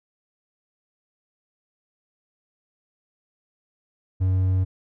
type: tone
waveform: triangle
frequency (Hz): 93.4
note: F#2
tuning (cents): +17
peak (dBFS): -16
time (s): 4.2-4.65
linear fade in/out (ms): 20
effects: none